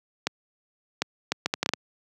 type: clicks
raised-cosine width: 0.2 ms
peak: -6 dBFS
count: 9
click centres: 0.27 / 1.02 / 1.32 / 1.46 / 1.539 / 1.63 / 1.661 / 1.691 / 1.736 s
effects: high-pass 150 Hz 12 dB/octave